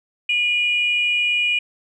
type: tone pair together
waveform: sine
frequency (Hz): 2442 / 2909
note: D#7 / F#7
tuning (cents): -33 / -30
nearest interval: minor third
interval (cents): 303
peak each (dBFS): -17 / -22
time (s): 0.29-1.59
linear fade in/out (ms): 5
effects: tanh soft clip ceiling -9 dBFS